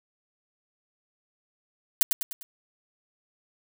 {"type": "noise with echo", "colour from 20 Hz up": "blue", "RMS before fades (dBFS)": -18, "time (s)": [2.01, 2.03], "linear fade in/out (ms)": 0, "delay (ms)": 100, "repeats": 4, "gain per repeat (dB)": -6, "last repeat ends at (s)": 2.43, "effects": []}